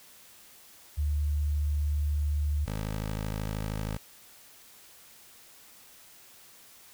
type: tone pair in turn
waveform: sine / 15% pulse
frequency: 73.8 / 52.94 Hz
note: D2 / G#1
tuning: +9 / +34 cents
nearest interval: tritone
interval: 575 cents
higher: first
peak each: -25 dBFS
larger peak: neither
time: 0.97-2.66 / 2.66-3.98 s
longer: first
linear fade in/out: 20 ms
effects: white hiss -54 dBFS RMS until 6.93 s